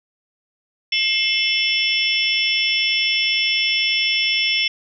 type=tone cluster; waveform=sine; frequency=2133 / 2648 / 3024 / 3425 / 5370 Hz; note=C7 / E7 / F#7 / A7 / E8; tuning=+33 / +7 / +37 / -47 / +31 cents; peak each=-23 dBFS; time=0.92-4.68 s; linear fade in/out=5 ms; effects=none